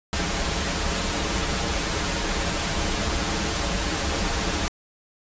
pink noise with comb filter, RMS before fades -25 dBFS, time 0.13-4.68 s, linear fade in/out 0 ms, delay 8 ms, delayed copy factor -0.65, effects resampled to 16000 Hz

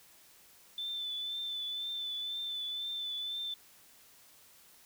sine tone with vibrato, 3521 Hz, A7, in tune, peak -35 dBFS, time 0.78-3.54 s, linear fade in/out 2 ms, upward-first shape triangle, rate 2 Hz, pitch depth 33 cents each way, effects white hiss -60 dBFS RMS until 4.85 s

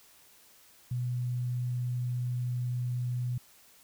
sine tone, 123.47 Hz, B2, in tune, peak -29 dBFS, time 0.91-3.38 s, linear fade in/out 5 ms, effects white hiss -59 dBFS RMS until 3.83 s

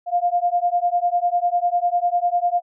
sine beating tone pair, 698.5 / 708.5 Hz, F5 / F5, 0 / +25 cents, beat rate 10 Hz, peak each -20 / -20 dBFS, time 0.06-2.62 s, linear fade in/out 50 ms, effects none

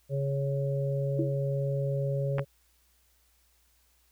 harmonic tone, 138.59 Hz, C#3, in tune, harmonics 1 / 3 / 4, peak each -28 / -37 / -33 dBFS, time 0.09-2.45 s, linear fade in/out 50 ms
sine tone with exponential decay, 329.6 Hz, E4, in tune, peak -23 dBFS, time 1.19-1.38 s, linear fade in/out 2 ms, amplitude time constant 41 ms
clicks, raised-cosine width 0.5 ms, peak -18 dBFS, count 2, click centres 2.384 / 2.394 s
effects added 60 Hz sine -68 dBFS peak until 4.11 s + white hiss -68 dBFS RMS until 4.11 s

